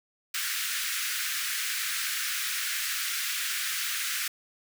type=high-pass noise; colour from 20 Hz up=pink; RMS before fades=-31 dBFS; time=0.34-4.28 s; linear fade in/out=5 ms; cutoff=1400 Hz; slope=48 dB/octave; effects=none